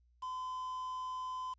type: tone with quantisation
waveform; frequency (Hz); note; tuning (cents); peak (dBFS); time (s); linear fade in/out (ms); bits
triangle; 1020; C6; -44; -36; 0.22-1.54; 10; 9
effects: added 60 Hz sine -66 dBFS peak until 1.58 s + resampled to 16000 Hz